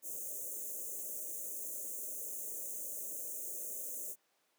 white band-stop noise, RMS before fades -42 dBFS, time 0.02-4.16 s, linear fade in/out 50 ms, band 630 to 6200 Hz, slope 96 dB/octave, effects pink hiss -75 dBFS RMS until 4.58 s + high-pass 400 Hz 12 dB/octave

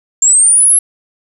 sine linear sweep, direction up, 7300 to 11175 Hz, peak -5 dBFS, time 0.22-0.79 s, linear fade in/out 5 ms, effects none

